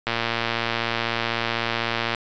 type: click train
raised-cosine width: 0.3 ms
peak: -7 dBFS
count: 242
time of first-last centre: 0.07-2.148 s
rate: 116 Hz
effects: resampled to 16000 Hz